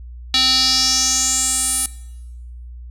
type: tone with band-pass filter sweep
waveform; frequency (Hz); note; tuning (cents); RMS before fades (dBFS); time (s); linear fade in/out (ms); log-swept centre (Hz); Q
square; 260; C4; -11; -17; 0.34-1.86; 2; 4000 to 9900; 5
effects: noise-tail reverb RT60 1.0 s tail -19 dB re dry + added 60 Hz sine -32 dBFS peak until 2.9 s